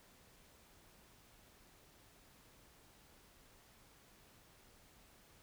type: silence
effects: pink hiss -65 dBFS RMS until 5.42 s